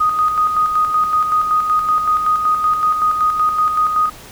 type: tone with tremolo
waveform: sine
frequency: 1244.5 Hz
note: D#6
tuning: in tune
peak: -11 dBFS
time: 0-4.1 s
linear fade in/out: 10 ms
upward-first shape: square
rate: 5.3 Hz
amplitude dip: 45%
effects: pink hiss -38 dBFS RMS until 4.31 s